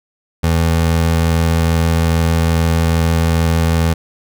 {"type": "tone", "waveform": "25% pulse", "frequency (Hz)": 82.41, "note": "E2", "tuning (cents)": 0, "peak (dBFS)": -8, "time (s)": [0.43, 3.94], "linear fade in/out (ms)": 10, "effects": []}